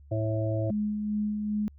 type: harmonic tone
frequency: 109.5 Hz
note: A2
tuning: 8 cents flat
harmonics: 1 / 3 / 5 / 6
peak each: -27 / -34 / -34 / -34 dBFS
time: 0.11-0.71 s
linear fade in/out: 10 ms
type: tone with tremolo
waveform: sine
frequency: 210.1 Hz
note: G#3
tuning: 20 cents sharp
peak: -25 dBFS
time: 0.7-1.68 s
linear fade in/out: 0 ms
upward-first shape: sine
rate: 2.5 Hz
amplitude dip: 35%
effects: added 71 Hz sine -49 dBFS peak until 1.78 s